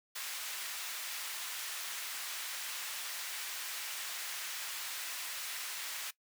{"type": "high-pass noise", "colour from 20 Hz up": "pink", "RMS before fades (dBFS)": -41, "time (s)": [0.15, 6.11], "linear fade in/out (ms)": 10, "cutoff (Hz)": 1600, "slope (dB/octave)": 12, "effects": ["noise-tail reverb RT60 0.1 s tail -19 dB re dry"]}